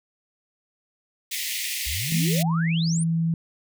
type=high-pass noise; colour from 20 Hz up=pink; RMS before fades=-29 dBFS; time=1.31-2.43 s; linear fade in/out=10 ms; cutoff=1900 Hz; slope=96 dB/octave
type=exponential sweep; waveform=sine; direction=up; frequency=58.3 to 10000 Hz; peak=-29 dBFS; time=1.86-3.04 s; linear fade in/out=10 ms
type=tone; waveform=sine; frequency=164.81 Hz; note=E3; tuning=in tune; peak=-20 dBFS; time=2.12-3.34 s; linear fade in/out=2 ms
effects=none